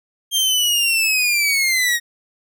sawtooth linear sweep, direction down, 3200 to 1864.7 Hz, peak -12 dBFS, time 0.31-2 s, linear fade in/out 50 ms, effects none

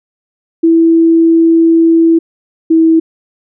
sine tone pair in turn, 329.6 / 324.5 Hz, E4 / E4, 0 / -27 cents, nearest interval unison, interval 27 cents, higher first, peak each -4 dBFS, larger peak neither, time 0.63-2.19 / 2.7-3 s, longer first, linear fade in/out 10 ms, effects none

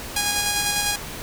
5% pulse tone with tremolo, 822 Hz, G#5, 18 cents flat, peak -8 dBFS, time 0.16-0.96 s, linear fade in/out 5 ms, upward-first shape square, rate 10 Hz, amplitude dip 25%, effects pink hiss -34 dBFS RMS until 1.22 s

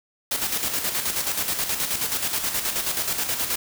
white noise with tremolo, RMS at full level -24 dBFS, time 0.31-3.56 s, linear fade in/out 5 ms, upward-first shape square, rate 9.4 Hz, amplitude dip 50%, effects none

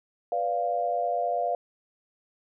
sine chord, B diminished, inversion none, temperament equal with one note detuned, 493.9 / 583.6 / 698.5 Hz, B4 / D5 / F5, 0 / -11 / 0 cents, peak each -32 / -31 / -26 dBFS, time 0.32-1.55 s, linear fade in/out 2 ms, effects none

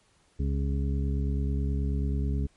harmonic tone, 69.3 Hz, C#2, in tune, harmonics 1 / 2 / 3 / 4 / 6, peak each -26 / -32 / -36 / -38 / -42 dBFS, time 0.39-2.47 s, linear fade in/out 10 ms, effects pink hiss -65 dBFS RMS until 2.56 s + MP3 48 kbps

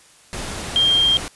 sine tone in noise, 3196 Hz, G7, 33 cents sharp, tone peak -13 dBFS, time 0.76-1.17 s, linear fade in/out 0 ms, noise pink, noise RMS -29 dBFS, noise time 0.33-1.28 s, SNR +13 dB, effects white hiss -50 dBFS RMS until 1.35 s + resampled to 24000 Hz

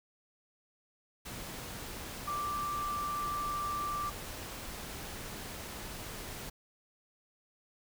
sine tone in noise, 1174.7 Hz, D6, in tune, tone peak -33 dBFS, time 2.27-4.1 s, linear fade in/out 10 ms, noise pink, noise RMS -43 dBFS, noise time 1.25-6.5 s, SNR +7 dB, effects none

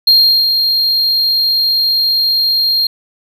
triangle tone with ADSR envelope, 4215 Hz, C8, 12 cents sharp, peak -3 dBFS, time 0.07-2.87 s, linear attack 6 ms, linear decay 390 ms, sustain -6 dB, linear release 4 ms, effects none

